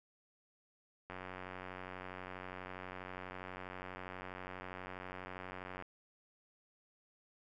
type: click train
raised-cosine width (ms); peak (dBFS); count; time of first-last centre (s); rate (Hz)
0.5; -30; 437; 1.1-5.824; 92.3
effects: none